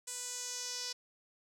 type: tone with band-pass filter sweep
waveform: sawtooth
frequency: 493.9 Hz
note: B4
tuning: in tune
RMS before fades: -41 dBFS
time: 0.07-0.93 s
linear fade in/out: 10 ms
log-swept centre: 7900 to 5200 Hz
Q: 3.5
effects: none